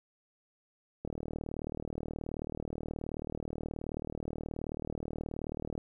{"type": "click train", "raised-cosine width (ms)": 2, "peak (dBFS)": -24, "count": 184, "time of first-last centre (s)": [1.05, 5.779], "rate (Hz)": 38.7, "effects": ["11-bit"]}